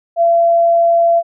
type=tone; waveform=sine; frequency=678 Hz; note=E5; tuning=49 cents sharp; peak=-8 dBFS; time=0.16-1.23 s; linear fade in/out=50 ms; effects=none

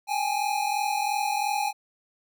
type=tone pair together; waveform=square; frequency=802 / 844.9 Hz; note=G5 / G#5; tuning=+39 / +30 cents; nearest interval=minor second; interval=91 cents; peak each=-28 dBFS; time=0.07-1.73 s; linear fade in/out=50 ms; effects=none

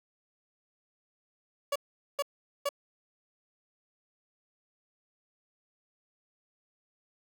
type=tone bursts; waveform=30% pulse; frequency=568 Hz; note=C#5; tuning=42 cents sharp; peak=-25 dBFS; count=3; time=1.72-2.691 s; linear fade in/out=5 ms; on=37 ms; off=430 ms; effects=none

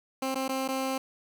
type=tone with dropouts; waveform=15% pulse; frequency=264.8 Hz; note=C4; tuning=21 cents sharp; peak=-22 dBFS; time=0.22-0.98 s; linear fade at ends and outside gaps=5 ms; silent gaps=0.346-0.355 / 0.481-0.491 / 0.679-0.686 s; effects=none

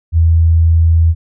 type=tone; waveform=sine; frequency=82.3 Hz; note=E2; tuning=2 cents flat; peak=-6 dBFS; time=0.12-1.15 s; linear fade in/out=50 ms; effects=none

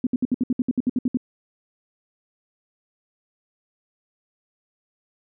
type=tone bursts; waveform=sine; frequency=250 Hz; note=B3; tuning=21 cents sharp; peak=-17 dBFS; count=13; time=0.04-1.172 s; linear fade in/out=2 ms; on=28 ms; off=64 ms; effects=none

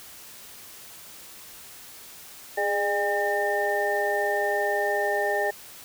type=tone cluster; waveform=sine; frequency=412.3 / 604 / 807 / 1811 Hz; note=G#4 / D5 / G#5 / A6; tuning=-13 / +48 / -50 / +49 cents; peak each=-28 dBFS; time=2.57-5.51 s; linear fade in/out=10 ms; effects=white hiss -45 dBFS RMS until 5.84 s

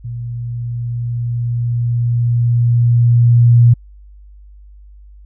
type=tone with level ramp; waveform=sine; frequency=119.1 Hz; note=A#2; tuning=38 cents sharp; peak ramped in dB=-22 to -4 dBFS; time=0.04-3.74 s; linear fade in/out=10 ms; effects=added 50 Hz sine -37 dBFS peak until 5.25 s

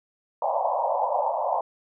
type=band-pass noise; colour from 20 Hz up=white; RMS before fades=-25 dBFS; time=0.42-1.61 s; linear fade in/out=2 ms; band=530 to 1000 Hz; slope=96 dB/octave; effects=none

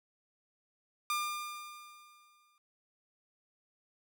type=tone with exponential decay; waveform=sawtooth; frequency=1201 Hz; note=D6; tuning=38 cents sharp; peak=-26 dBFS; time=1.1-2.58 s; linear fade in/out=1 ms; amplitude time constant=320 ms; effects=none

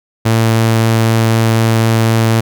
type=tone; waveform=sawtooth; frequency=113 Hz; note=A2; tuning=47 cents sharp; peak=-5 dBFS; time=0.25-2.41 s; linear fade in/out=10 ms; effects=none

